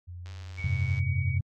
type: tone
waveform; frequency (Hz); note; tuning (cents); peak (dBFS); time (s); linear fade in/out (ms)
sine; 88.1; F2; +16; -38; 0.07-0.68; 20
type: click train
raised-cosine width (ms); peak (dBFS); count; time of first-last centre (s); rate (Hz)
0.2; -32; 73; 0.26-0.989; 98.7
type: tone with pitch glide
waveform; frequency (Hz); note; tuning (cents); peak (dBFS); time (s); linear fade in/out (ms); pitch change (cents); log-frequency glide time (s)
sine; 2239 to 2257; C#7 to C#7; +17 to +31; -37; 0.57-1.39; 20; +14; 0.89-1
type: chord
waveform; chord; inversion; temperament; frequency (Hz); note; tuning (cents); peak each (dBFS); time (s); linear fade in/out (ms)
sine; F suspended second; none; just; 87.31 / 98.22 / 130.96; F2 / G2 / C3; 0 / +4 / +2; -29; 0.64-1.41; 5
effects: AAC 48 kbps